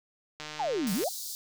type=click train; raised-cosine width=0.2 ms; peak=-22 dBFS; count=98; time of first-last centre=0.4-1.038 s; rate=152 Hz
type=exponential two-way sweep; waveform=sine; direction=down then up; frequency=923 to 174.61 to 816 Hz; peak=-27 dBFS; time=0.59-1.09 s; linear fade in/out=10 ms; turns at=0.93 s
type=high-pass noise; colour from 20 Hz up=pink; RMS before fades=-38 dBFS; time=0.87-1.35 s; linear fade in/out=0 ms; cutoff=4100 Hz; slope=48 dB/octave
effects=none